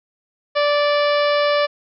harmonic tone, 584 Hz, D5, 10 cents flat, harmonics 1 / 2 / 3 / 4 / 5 / 6 / 7 / 8 / 9, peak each -16 / -22 / -26 / -28 / -30 / -32 / -33 / -34 / -35 dBFS, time 0.55-1.67 s, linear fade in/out 20 ms, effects none

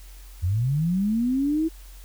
sine linear sweep, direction up, 81 to 329 Hz, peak -20 dBFS, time 0.42-1.69 s, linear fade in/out 20 ms, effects added 45 Hz sine -41 dBFS peak until 2.04 s + white hiss -52 dBFS RMS until 2.04 s

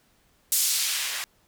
blue noise with band-pass filter sweep, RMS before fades -26 dBFS, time 0.52-1.24 s, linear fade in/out 0 ms, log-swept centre 7900 to 1300 Hz, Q 0.8, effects pink hiss -64 dBFS RMS until 1.47 s

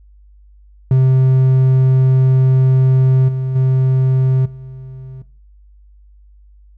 triangle tone with level steps, 130.81 Hz, C3, in tune, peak -6 / -14 / -8 / -27 dBFS, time 0.91-5.22 s, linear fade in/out 2 ms, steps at 3.28 / 3.55 / 4.45 s, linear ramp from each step 10 ms, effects noise-tail reverb RT60 0.4 s tail -18 dB re dry + added 50 Hz sine -42 dBFS peak until 6.77 s

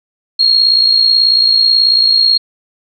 sine tone with amplitude modulation, 4271 Hz, C8, 35 cents sharp, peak -4 dBFS, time 0.39-2.38 s, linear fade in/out 10 ms, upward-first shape sine, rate 58.3 Hz, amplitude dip 60%, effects none

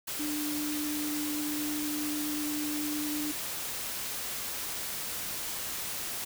sine tone in noise, 298.5 Hz, D4, 28 cents sharp, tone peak -32 dBFS, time 0.19-3.32 s, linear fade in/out 10 ms, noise white, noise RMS -36 dBFS, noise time 0.07-6.25 s, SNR +1 dB, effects none

